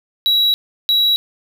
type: tone bursts at uneven times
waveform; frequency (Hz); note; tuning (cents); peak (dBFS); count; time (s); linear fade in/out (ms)
triangle; 3888; B7; -28; -10; 2; 0.26-0.54 / 0.89-1.16; 0
effects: none